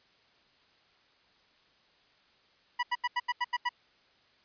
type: tone bursts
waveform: 25% pulse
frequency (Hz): 976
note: B5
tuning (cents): -21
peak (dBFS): -23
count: 8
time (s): 2.79-3.692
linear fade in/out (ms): 10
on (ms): 41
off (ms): 82
effects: white hiss -65 dBFS RMS until 4.44 s + resampled to 11025 Hz